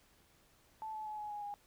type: tone with pitch steps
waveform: sine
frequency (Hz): 875 / 863.5 / 852.1 / 840.8 / 829.7 / 818.8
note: A5 / A5 / G#5 / G#5 / G#5 / G#5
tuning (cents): -10 / -33 / +44 / +21 / -2 / -25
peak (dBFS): -40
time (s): 0.82-1.54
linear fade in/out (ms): 0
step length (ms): 120
effects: pink hiss -68 dBFS RMS until 1.66 s